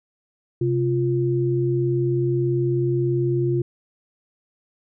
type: tone pair together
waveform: sine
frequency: 130.8 / 349.2 Hz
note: C3 / F4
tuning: 0 / 0 cents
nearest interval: octave + perfect fourth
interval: 1700 cents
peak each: -21 dBFS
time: 0.61-3.62 s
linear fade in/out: 5 ms
effects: none